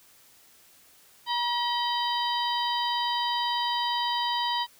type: harmonic tone with a mistuned harmonic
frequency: 958 Hz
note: A#5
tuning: 47 cents sharp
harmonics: 1 / 2 / 3 / 4 / 5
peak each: -27 / -36 / -32 / -34 / -36 dBFS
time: 1.26-4.67 s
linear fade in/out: 50 ms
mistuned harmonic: 3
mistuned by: +120 cents
effects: white hiss -57 dBFS RMS until 4.79 s